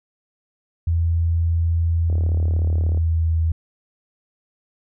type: tone with pitch glide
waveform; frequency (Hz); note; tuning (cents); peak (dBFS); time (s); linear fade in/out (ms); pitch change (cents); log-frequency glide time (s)
sine; 83.5 to 81.4; E2 to E2; +23 to -21; -16; 0.87-3.52; 5; -44; 2.15-3.36
type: click train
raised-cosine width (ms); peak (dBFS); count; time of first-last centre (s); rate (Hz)
2; -21; 33; 2.1-2.974; 36.6
effects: none